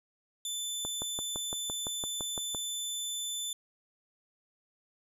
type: tone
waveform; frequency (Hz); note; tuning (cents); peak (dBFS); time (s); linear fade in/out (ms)
20% pulse; 3520; A7; 0; -28; 0.45-3.53; 2
type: click train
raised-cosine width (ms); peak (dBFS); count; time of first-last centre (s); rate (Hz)
1; -24; 11; 0.85-2.548; 5.89
effects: none